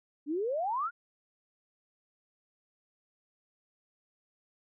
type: exponential sweep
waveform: sine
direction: up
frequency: 276.7 to 1470 Hz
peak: -29 dBFS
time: 0.26-0.91 s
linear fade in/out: 50 ms
effects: none